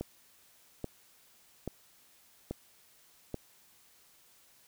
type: click train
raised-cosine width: 2 ms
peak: -22 dBFS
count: 5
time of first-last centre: 0.01-3.343 s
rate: 1.2 Hz
effects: white hiss -63 dBFS RMS until 4.67 s